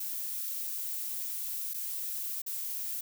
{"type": "noise with dropouts", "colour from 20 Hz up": "violet", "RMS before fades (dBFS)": -36, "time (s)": [0, 3.01], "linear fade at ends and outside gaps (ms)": 5, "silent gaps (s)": [[1.737, 1.742], [2.419, 2.463]], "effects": []}